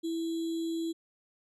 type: tone with sample-and-hold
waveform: sine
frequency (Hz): 329.6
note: E4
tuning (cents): 0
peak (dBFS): -30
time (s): 0.03-0.93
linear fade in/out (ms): 20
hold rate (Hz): 3675
effects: low-pass 11000 Hz 12 dB/octave